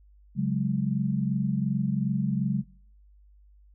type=chord; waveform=sine; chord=C# suspended fourth; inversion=none; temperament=equal; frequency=138.59 / 185 / 207.7 Hz; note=C#3 / F#3 / G#3; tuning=0 / 0 / 0 cents; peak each=-28 dBFS; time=0.35-2.64 s; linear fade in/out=50 ms; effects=noise-tail reverb RT60 0.6 s tail -24 dB re dry + added 50 Hz sine -53 dBFS peak until 3.74 s